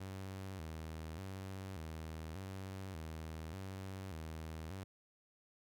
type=tone with vibrato; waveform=sawtooth; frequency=87.31 Hz; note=F2; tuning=in tune; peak=-40 dBFS; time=0-4.84 s; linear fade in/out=10 ms; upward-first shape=square; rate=0.85 Hz; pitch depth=160 cents each way; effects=none